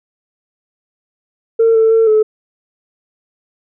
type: tone with pitch steps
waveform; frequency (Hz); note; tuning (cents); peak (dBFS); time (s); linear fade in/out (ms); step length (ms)
sine; 454.3 / 445.6 / 450.1 / 431.6; A#4 / A4 / A4 / A4; -45 / +22 / +39 / -33; -6; 1.59-2.23; 10; 160
effects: tanh soft clip ceiling -4 dBFS